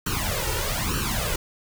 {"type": "noise with flanger", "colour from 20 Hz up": "pink", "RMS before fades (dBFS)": -26, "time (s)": [0.06, 1.36], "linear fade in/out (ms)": 5, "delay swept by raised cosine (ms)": [0.69, 2.19], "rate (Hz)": 1.1, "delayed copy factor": 1, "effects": []}